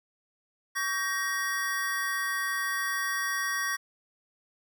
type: chord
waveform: square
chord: G diminished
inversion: second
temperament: just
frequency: 1128.9 / 1568 / 1881.6 Hz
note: Db6 / G6 / Bb6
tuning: +31 / 0 / +16 cents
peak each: -35 / -35 / -31 dBFS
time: 0.75-3.77 s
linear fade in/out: 20 ms
effects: none